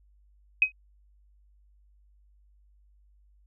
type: tone with exponential decay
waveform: sine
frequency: 2528 Hz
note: D#7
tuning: 27 cents sharp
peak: -13 dBFS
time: 0.62-0.72 s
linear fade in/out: 2 ms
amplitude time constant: 20 ms
effects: added 50 Hz sine -58 dBFS peak until 3.46 s